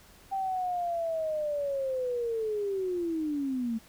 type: linear sweep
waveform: sine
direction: down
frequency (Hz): 784 to 220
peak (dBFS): -28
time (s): 0.31-3.79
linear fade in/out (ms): 20
effects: pink hiss -56 dBFS RMS until 3.88 s